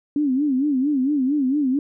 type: tone with vibrato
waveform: sine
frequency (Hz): 276.3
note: C#4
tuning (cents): -6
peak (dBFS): -17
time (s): 0.16-1.79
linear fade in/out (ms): 2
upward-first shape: sine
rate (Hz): 4.4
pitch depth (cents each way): 150
effects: none